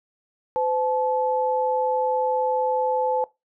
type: tone pair together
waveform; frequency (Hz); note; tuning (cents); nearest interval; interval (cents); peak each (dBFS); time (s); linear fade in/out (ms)
sine; 510 / 865.4; C5 / A5; -44 / -29; major sixth; 915; -23; 0.56-3.24; 0
effects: noise-tail reverb RT60 0.2 s tail -20 dB re dry